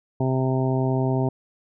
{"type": "harmonic tone", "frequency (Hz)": 130.81, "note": "C3", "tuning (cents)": 0, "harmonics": [1, 2, 3, 4, 5, 6, 7], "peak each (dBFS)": [-22, -26, -27, -37, -30, -35, -34], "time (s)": [0.2, 1.29], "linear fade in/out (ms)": 5, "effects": []}